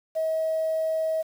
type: tone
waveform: sine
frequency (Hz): 639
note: D#5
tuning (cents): +46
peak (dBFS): -22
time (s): 0.15-1.23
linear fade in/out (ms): 20
effects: tanh soft clip ceiling -19 dBFS + 8-bit